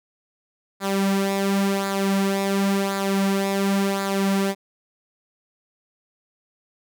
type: tone with flanger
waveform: sawtooth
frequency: 196.3 Hz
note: G3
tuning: 3 cents sharp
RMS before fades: -22 dBFS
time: 0.8-4.55 s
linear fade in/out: 50 ms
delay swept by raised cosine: 0.34 to 4.44 ms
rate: 0.93 Hz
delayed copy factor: -0.6
effects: none